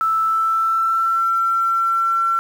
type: tone with pitch glide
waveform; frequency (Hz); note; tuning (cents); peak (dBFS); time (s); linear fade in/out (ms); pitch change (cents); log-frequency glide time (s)
sine; 1318.5 to 1350.1; E6 to E6; 0 to +41; -15; 0.01-2.39; 0; +41; 0.25-1.27
effects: 7-bit